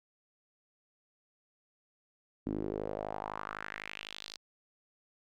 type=tone with band-pass filter sweep; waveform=sawtooth; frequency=51.91 Hz; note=G#1; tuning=in tune; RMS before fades=-40 dBFS; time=2.46-4.37 s; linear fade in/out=5 ms; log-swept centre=270 to 4800 Hz; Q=3.1; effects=none